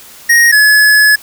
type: tone pair in turn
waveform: square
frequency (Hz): 1872 / 1702.5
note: A#6 / G#6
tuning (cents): +7 / +42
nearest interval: major second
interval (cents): 165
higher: first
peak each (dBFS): -5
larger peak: neither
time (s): 0.29-0.52 / 0.52-1.16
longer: second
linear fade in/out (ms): 10
effects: white hiss -36 dBFS RMS until 1.22 s